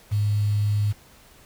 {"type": "tone with quantisation", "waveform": "sine", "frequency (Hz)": 103.83, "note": "G#2", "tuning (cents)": 0, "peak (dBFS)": -19, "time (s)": [0.11, 0.93], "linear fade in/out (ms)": 20, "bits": 7, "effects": ["pink hiss -52 dBFS RMS until 1.45 s"]}